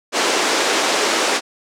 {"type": "band-pass noise", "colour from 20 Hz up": "pink", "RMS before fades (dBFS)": -18, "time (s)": [0.12, 1.41], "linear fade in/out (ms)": 50, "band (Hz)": [320, 7800], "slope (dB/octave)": 24, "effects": []}